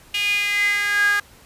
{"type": "tone with high-pass filter sweep", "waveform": "sawtooth", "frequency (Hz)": 409.1, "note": "G#4", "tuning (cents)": -26, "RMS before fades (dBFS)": -20, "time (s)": [0.14, 1.2], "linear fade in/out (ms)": 5, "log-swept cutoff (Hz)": [2700, 1500], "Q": 9.9, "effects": ["pink hiss -49 dBFS RMS until 1.45 s", "resampled to 32000 Hz"]}